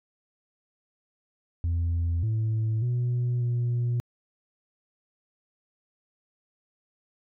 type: tone with pitch steps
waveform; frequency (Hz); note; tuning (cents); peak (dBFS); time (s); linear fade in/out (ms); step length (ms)
sine; 84.7 / 110.5 / 122.2 / 120.4; E2 / A2 / B2 / B2; +48 / +8 / -18 / -44; -21; 1.64-4; 0; 590
effects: tanh soft clip ceiling -22 dBFS